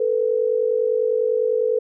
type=tone pair together; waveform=sine; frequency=443.9 / 493.9 Hz; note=A4 / B4; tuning=+15 / 0 cents; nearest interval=major second; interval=185 cents; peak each=-20 dBFS; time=0-1.79 s; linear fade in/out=5 ms; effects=none